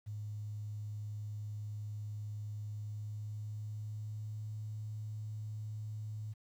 sine tone with pitch glide, 105.2 to 107.35 Hz, G#2 to A2, +23 to -42 cents, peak -39 dBFS, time 0.06-6.34 s, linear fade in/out 20 ms, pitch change +35 cents, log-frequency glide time 2.66-4.48 s, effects 11-bit

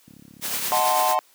click train, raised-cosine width 5 ms, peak -23 dBFS, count 26, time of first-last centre 0.08-0.798 s, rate 34.8 Hz
white noise with tremolo, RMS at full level -25 dBFS, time 0.41-1.16 s, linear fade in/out 50 ms, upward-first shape triangle, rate 9 Hz, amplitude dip 45%
triangle chord, D# diminished seventh, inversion none, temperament equal with one note detuned, 622.3 / 740 / 880 / 1041.7 Hz, D#5 / F#5 / A5 / C6, 0 / 0 / 0 / -8 cents, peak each -25 / -21 / -22 / -22 dBFS, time 0.72-1.19 s, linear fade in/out 0 ms
effects white hiss -57 dBFS RMS until 1.34 s + high-pass 300 Hz 12 dB/octave

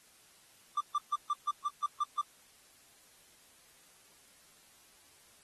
triangle tone bursts, 1181 Hz, D6, 9 cents sharp, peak -26 dBFS, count 9, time 0.77-2.214 s, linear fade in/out 5 ms, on 36 ms, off 140 ms, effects white hiss -62 dBFS RMS until 5.43 s + AAC 32 kbps

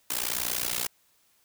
white noise with amplitude modulation, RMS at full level -26 dBFS, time 0.1-0.87 s, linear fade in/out 5 ms, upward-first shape sine, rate 60.5 Hz, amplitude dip 95%, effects white hiss -66 dBFS RMS until 1.44 s

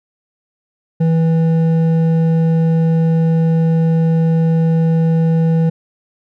sine tone with hard clipping, 163.3 Hz, E3, 16 cents flat, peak -12 dBFS, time 1-5.7 s, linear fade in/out 10 ms, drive 7 dB, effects none

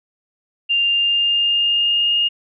sine tone with pitch glide, 2794 to 2840 Hz, F7 to F7, 0 to +28 cents, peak -14 dBFS, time 0.69-2.29 s, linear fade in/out 20 ms, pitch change +28 cents, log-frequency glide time 0.8-2.13 s, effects none

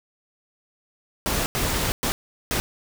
pink noise bursts at uneven times, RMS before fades -24 dBFS, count 4, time 1.26-1.46 / 1.55-1.92 / 2.03-2.12 / 2.51-2.6 s, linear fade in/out 0 ms, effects none

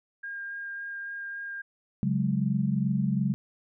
sine tone with vibrato, 1612 Hz, G6, 48 cents sharp, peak -34 dBFS, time 0.23-1.62 s, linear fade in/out 10 ms, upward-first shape sine, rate 3.6 Hz, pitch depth 8 cents each way
sine chord, C# suspended fourth, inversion none, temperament equal, 138.59 / 185 / 207.7 Hz, C#3 / F#3 / G#3, 0 / 0 / 0 cents, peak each -28 dBFS, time 2.03-3.34 s, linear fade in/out 0 ms
effects none

